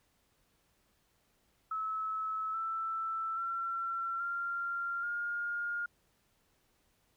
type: tone with pitch steps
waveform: sine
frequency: 1298 / 1326.8 / 1356.3 / 1386.3 / 1417.1 Hz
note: E6 / E6 / E6 / F6 / F6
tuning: -27 / +11 / +49 / -13 / +25 cents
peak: -33 dBFS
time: 1.71-5.86 s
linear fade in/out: 5 ms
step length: 830 ms
effects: pink hiss -73 dBFS RMS until 7.16 s